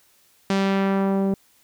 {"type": "tone with low-pass filter sweep", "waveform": "sawtooth", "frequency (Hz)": 195, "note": "G3", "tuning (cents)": -9, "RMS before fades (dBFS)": -21, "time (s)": [0.5, 1.34], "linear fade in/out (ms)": 2, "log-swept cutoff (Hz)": [6100, 470], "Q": 0.86, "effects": ["white hiss -59 dBFS RMS until 1.63 s"]}